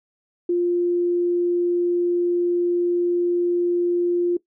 sine tone, 350.1 Hz, F4, 4 cents sharp, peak -17 dBFS, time 0.49-4.37 s, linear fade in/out 5 ms, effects noise-tail reverb RT60 0.1 s tail -19 dB re dry

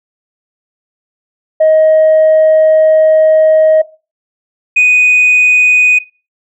sine tone pair in turn, 629 / 2488 Hz, D#5 / D#7, +19 / -1 cents, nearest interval 2 octaves, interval 2380 cents, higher second, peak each -3 dBFS, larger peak neither, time 1.6-3.82 / 4.76-5.99 s, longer first, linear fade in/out 10 ms, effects noise-tail reverb RT60 0.3 s tail -18 dB re dry + tanh soft clip ceiling -2 dBFS

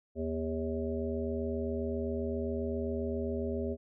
harmonic tone with a mistuned harmonic, 80.4 Hz, E2, 43 cents flat, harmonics 1 / 3 / 5 / 7 / 8, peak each -37 / -36 / -36 / -40 / -44 dBFS, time 0.15-3.77 s, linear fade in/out 50 ms, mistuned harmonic 7, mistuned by -22 cents, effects none

